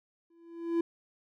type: tone with exponential growth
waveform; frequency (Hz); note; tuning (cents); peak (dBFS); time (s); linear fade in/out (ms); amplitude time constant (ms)
triangle; 336.1; E4; +34; -21; 0.3-0.81; 5; 110
effects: none